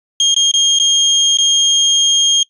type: tone with dropouts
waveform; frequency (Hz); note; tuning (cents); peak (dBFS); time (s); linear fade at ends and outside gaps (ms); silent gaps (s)
35% pulse; 3228; G#7; -50; -7; 0.2-2.43; 2; 0.344-0.363 / 0.514-0.538 / 0.788-0.798 / 1.372-1.385
effects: noise-tail reverb RT60 0.1 s tail -21 dB re dry + resampled to 24000 Hz